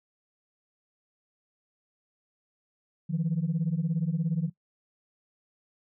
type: beating tone pair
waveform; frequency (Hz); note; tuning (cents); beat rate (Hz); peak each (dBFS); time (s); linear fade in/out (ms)
sine; 155.56 / 172.56; D#3 / F3; 0 / -20; 17; -27; 3.09-4.5; 20
effects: noise-tail reverb RT60 0.1 s tail -20 dB re dry + tanh soft clip ceiling -20 dBFS